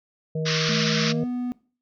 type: harmonic tone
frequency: 158.1 Hz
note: D#3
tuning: 28 cents sharp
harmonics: 1 / 3 / 4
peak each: -25 / -29 / -39 dBFS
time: 0.35-1.24 s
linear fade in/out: 5 ms
type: band-pass noise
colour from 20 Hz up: white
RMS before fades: -26 dBFS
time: 0.45-1.13 s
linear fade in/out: 20 ms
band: 1100 to 5800 Hz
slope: 96 dB/octave
type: tone with pitch glide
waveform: triangle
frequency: 216 to 246.7 Hz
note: A3 to B3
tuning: -32 to -2 cents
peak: -23 dBFS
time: 0.69-1.52 s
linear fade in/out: 0 ms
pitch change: +230 cents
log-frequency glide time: 1.03-1.25 s
effects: noise-tail reverb RT60 0.4 s tail -21 dB re dry